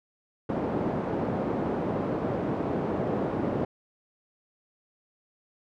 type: band-pass noise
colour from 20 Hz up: pink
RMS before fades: -29 dBFS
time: 0.49-3.65 s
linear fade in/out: 5 ms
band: 180 to 630 Hz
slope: 12 dB/octave
effects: none